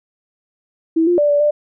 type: tone with pitch steps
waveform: sine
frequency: 325.6 / 351 / 587 / 580 / 593 Hz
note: E4 / F4 / D5 / D5 / D5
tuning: -21 / +9 / -1 / -22 / +17 cents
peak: -11 dBFS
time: 0.96-1.51 s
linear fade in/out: 10 ms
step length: 110 ms
effects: none